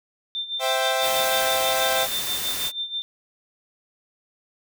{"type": "tone with tremolo", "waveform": "sine", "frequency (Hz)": 3581, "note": "A7", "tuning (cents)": 30, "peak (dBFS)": -24, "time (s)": [0.35, 3.02], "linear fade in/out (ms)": 0, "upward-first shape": "sine", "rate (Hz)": 6.2, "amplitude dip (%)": 75}
{"type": "chord", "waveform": "sawtooth", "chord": "C major", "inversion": "none", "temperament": "equal", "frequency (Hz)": [523.3, 659.3, 784], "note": ["C5", "E5", "G5"], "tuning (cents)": [0, 0, 0], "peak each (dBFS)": -22, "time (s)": [0.59, 2.08], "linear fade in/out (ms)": 50}
{"type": "noise", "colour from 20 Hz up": "white", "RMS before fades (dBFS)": -29, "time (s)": [1, 2.72], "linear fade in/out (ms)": 50}
{"effects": []}